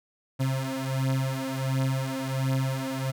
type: beating tone pair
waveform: 35% pulse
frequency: 132.2 / 133.6 Hz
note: C3 / C3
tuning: +18 / +36 cents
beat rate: 1.4 Hz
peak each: -27 dBFS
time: 0.39-3.12 s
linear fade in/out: 20 ms
effects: none